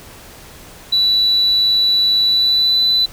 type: tone with pitch glide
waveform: sine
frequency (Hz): 3951 to 3992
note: B7 to B7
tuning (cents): 0 to +18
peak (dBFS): -10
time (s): 0.92-3.06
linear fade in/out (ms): 10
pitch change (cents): +18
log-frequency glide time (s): 2.25-2.81
effects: tanh soft clip ceiling -7 dBFS + pink hiss -39 dBFS RMS until 3.12 s